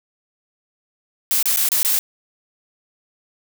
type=noise with dropouts; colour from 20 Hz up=blue; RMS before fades=-18 dBFS; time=1.31-1.99 s; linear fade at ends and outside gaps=0 ms; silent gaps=1.427-1.456 / 1.561-1.572 / 1.688-1.718 / 1.83-1.848 s; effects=none